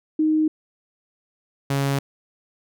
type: tone pair in turn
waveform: sine / sawtooth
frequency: 311.1 / 138.58 Hz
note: D#4 / C#3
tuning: 0 / 0 cents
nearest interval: octave + major second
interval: 1400 cents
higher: first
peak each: -16 dBFS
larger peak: neither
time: 0.19-0.48 / 1.7-1.99 s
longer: neither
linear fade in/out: 5 ms
effects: none